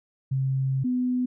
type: tone pair in turn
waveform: sine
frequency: 133.5 / 250.3 Hz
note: C3 / B3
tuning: +35 / +23 cents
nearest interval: major seventh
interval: 1088 cents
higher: second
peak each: -22 dBFS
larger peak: neither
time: 0.31-0.84 / 0.84-1.26 s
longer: first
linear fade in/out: 10 ms
effects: none